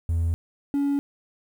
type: tone pair in turn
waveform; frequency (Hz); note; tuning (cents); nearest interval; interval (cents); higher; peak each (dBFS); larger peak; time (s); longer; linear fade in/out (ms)
triangle; 83.5 / 282.3; E2 / C#4; +23 / +32; octave + major sixth; 2109; second; -18; neither; 0.09-0.34 / 0.74-0.99; neither; 0
effects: tanh soft clip ceiling -15 dBFS + 9-bit